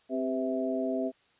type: harmonic tone with a mistuned harmonic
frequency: 130.81 Hz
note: C3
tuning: in tune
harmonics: 2 / 3 / 4 / 5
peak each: -31 / -35 / -38 / -32 dBFS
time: 0.09-1.12 s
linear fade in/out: 50 ms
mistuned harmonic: 4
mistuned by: -72 cents
effects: white hiss -66 dBFS RMS until 1.39 s + resampled to 8000 Hz